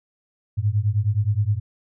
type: beating tone pair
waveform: sine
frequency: 99.7 / 109.3 Hz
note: G2 / A2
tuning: +30 / -11 cents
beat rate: 9.6 Hz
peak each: -21 dBFS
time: 0.57-1.6 s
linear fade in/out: 20 ms
effects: none